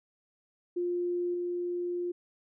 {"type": "tone with level steps", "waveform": "sine", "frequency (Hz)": 352.2, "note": "F4", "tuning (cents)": 15, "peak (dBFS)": [-28, -30], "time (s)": [0.76, 2.12], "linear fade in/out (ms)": 10, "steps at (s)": 1.34, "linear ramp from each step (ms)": 2, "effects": []}